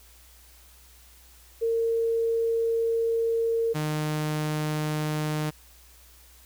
sine / sawtooth tone pair in turn, 457.7 / 152.74 Hz, A#4 / D#3, -32 / -32 cents, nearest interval octave + perfect fifth, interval 1900 cents, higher first, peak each -22 dBFS, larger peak neither, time 1.61-3.74 / 3.74-5.51 s, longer first, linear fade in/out 20 ms, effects added 60 Hz sine -54 dBFS peak until 6.45 s + white hiss -55 dBFS RMS until 6.45 s

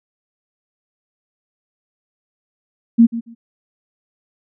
sine tone with echo, 231.5 Hz, A#3, 12 cents flat, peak -5 dBFS, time 2.98-3.07 s, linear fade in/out 20 ms, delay 140 ms, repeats 2, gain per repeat -15 dB, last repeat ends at 3.35 s, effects none

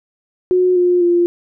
sine tone with pitch steps, 364.7 / 356.2 / 347.8 Hz, F#4 / F4 / F4, -25 / +34 / -7 cents, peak -10 dBFS, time 0.51-1.26 s, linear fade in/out 0 ms, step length 250 ms, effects none

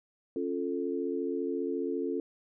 sine chord, Db augmented, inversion none, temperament equal with one note detuned, 274.5 / 349.2 / 440 Hz, Db4 / F4 / A4, -17 / 0 / 0 cents, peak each -34 dBFS, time 0.36-2.2 s, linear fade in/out 2 ms, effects none

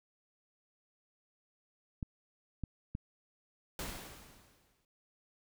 clicks, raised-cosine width 5 ms, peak -25 dBFS, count 3, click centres 2.028 / 2.637 / 2.951 s
pink noise with exponential decay, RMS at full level -39 dBFS, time 3.79-4.85 s, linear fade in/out 2 ms, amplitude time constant 230 ms
effects none

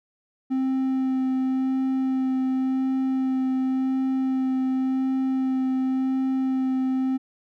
triangle tone with vibrato, 262.1 Hz, C4, 3 cents sharp, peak -19 dBFS, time 0.5-7.18 s, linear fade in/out 20 ms, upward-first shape sine, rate 0.91 Hz, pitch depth 10 cents each way, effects none

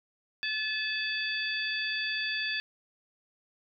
harmonic tone with a mistuned harmonic, 864 Hz, A5, 32 cents flat, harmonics 2 / 3 / 4 / 5, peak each -33 / -35 / -36 / -37 dBFS, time 0.43-2.6 s, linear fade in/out 0 ms, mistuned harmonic 5, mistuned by +110 cents, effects none

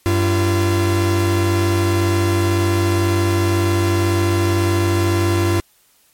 45% pulse tone pair together, 96.11 / 342.5 Hz, G2 / F4, -34 / -34 cents, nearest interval octave + minor seventh, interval 2200 cents, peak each -16 / -18 dBFS, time 0.06-5.6 s, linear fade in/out 0 ms, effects white hiss -56 dBFS RMS until 6.13 s + MP3 64 kbps

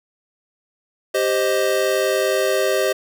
square chord, C minor, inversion second, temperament equal, 392 / 523.3 / 622.3 Hz, G4 / C5 / Eb5, 0 / 0 / 0 cents, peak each -22 dBFS, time 1.14-2.93 s, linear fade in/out 10 ms, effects none

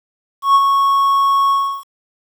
triangle tone with ADSR envelope, 1104 Hz, C#6, 7 cents flat, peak -4 dBFS, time 0.42-1.84 s, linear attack 130 ms, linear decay 45 ms, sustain -5 dB, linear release 330 ms, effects 7-bit

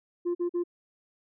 sine tone bursts, 349.2 Hz, F4, in tune, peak -23 dBFS, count 3, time 0.25-0.638 s, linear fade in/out 20 ms, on 100 ms, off 44 ms, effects tanh soft clip ceiling -24 dBFS

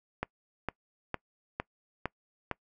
click train, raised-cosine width 0.5 ms, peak -16 dBFS, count 6, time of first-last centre 0.23-2.513 s, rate 2.19 Hz, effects noise-tail reverb RT60 0.1 s tail -24 dB re dry

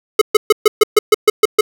square tone bursts, 426.8 Hz, G#4, 47 cents sharp, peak -5 dBFS, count 10, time 0.19-1.61 s, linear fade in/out 5 ms, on 25 ms, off 130 ms, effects none

